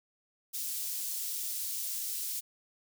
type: high-pass noise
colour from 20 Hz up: white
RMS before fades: -36 dBFS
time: 0.53-2.41 s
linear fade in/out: 20 ms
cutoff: 5100 Hz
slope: 12 dB/octave
effects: none